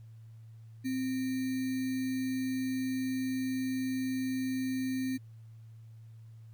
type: tone with sample-and-hold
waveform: sine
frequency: 260 Hz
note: C4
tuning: 11 cents flat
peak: -30 dBFS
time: 0.84-5.18 s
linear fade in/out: 20 ms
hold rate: 2100 Hz
effects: added 112 Hz sine -48 dBFS peak until 6.53 s + pink hiss -73 dBFS RMS until 6.53 s